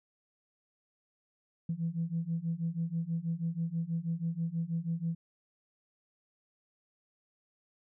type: beating tone pair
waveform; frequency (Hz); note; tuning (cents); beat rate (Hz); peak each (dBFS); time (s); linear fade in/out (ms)
sine; 163.1 / 169.3; E3 / E3; -18 / +46; 6.2; -34 / -33; 1.69-5.15; 5
effects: tanh soft clip ceiling -24 dBFS